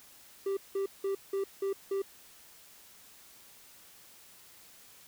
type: tone bursts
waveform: triangle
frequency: 391.8 Hz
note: G4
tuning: 1 cent flat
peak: -27 dBFS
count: 6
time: 0.46-2.02 s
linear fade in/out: 5 ms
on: 110 ms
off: 180 ms
effects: white hiss -56 dBFS RMS until 5.07 s